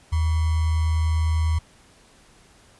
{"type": "tone with sample-and-hold", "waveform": "sine", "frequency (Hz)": 80, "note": "D#2", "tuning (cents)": 49, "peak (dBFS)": -18, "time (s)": [0.12, 1.59], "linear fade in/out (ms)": 10, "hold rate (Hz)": 1050, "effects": ["pink hiss -54 dBFS RMS until 2.79 s", "resampled to 24000 Hz"]}